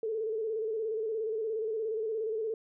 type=tone with vibrato; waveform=sine; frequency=440 Hz; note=A4; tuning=in tune; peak=-30 dBFS; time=0.03-2.54 s; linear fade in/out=2 ms; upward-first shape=square; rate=17 Hz; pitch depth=48 cents each way; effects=none